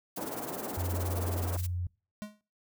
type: noise with tremolo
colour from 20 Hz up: blue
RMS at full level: -39 dBFS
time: 0.16-1.67 s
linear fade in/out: 5 ms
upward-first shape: sine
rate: 19 Hz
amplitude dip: 80%
type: band-pass noise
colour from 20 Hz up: pink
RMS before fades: -39 dBFS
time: 0.17-1.57 s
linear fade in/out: 5 ms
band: 260 to 910 Hz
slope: 12 dB/octave
type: tone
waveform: sine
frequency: 88.8 Hz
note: F2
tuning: 29 cents sharp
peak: -30 dBFS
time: 0.77-1.87 s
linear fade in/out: 5 ms
type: tone with exponential decay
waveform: square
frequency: 210 Hz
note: G#3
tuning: 19 cents sharp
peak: -34 dBFS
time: 2.22-2.41 s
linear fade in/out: 0 ms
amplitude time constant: 41 ms
effects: noise-tail reverb RT60 0.4 s tail -25 dB re dry